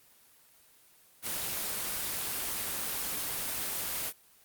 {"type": "noise", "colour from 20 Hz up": "white", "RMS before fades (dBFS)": -34, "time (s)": [1.22, 4.13], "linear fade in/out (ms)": 50, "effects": ["white hiss -61 dBFS RMS until 4.44 s", "Opus 24 kbps"]}